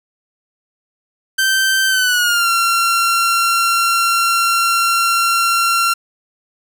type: tone with pitch glide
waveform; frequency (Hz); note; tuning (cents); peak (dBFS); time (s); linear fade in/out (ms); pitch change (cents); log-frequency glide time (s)
sawtooth; 1554 to 1368.6; G6 to F6; -16 to -35; -9; 1.38-5.94; 10; -219; 1.88-2.49
effects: none